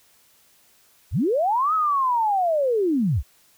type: linear two-way sweep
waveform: sine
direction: up then down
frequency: 46.64 to 1300 to 46.64 Hz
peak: -18 dBFS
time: 1.11-3.23 s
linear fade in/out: 50 ms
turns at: 1.74 s
effects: white hiss -58 dBFS RMS until 3.57 s